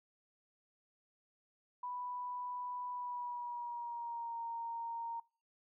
sine tone with pitch glide, 987.8 to 927 Hz, B5 to A#5, 0 to -10 cents, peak -39 dBFS, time 1.83-5.2 s, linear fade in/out 5 ms, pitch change -110 cents, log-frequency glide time 2.91-4.39 s, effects noise-tail reverb RT60 0.4 s tail -25 dB re dry

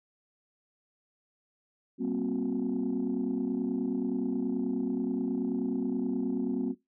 sine tone cluster, 192.1 / 234.2 / 263.6 / 364.2 Hz, G3 / A#3 / C4 / F#4, -35 / +8 / +13 / -27 cents, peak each -36 / -31 / -30 / -35 dBFS, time 1.98-6.75 s, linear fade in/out 50 ms, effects noise-tail reverb RT60 0.2 s tail -22 dB re dry + tanh soft clip ceiling -22 dBFS

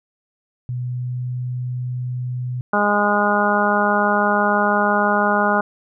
sine tone with pitch glide, 124.1 to 124.89 Hz, B2 to B2, +9 to +20 cents, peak -22 dBFS, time 0.69-2.61 s, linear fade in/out 0 ms, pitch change +11 cents, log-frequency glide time 0.85-1.23 s
harmonic tone, 206 Hz, G#3, 14 cents flat, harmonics 1 / 2 / 3 / 4 / 5 / 6 / 7, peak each -22 / -25 / -22 / -21 / -24 / -23 / -21 dBFS, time 2.73-5.61 s, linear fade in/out 5 ms
effects none

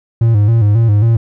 triangle tone with vibrato, 109.1 Hz, A2, 14 cents flat, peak -5 dBFS, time 0.21-1.17 s, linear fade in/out 5 ms, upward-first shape square, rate 3.7 Hz, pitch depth 93 cents each way, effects none

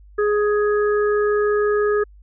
harmonic tone, 417 Hz, G#4, 7 cents sharp, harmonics 1 / 3 / 4, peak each -16 / -26 / -28 dBFS, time 0.18-2.04 s, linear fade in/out 10 ms, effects added 50 Hz sine -43 dBFS peak until 2.22 s

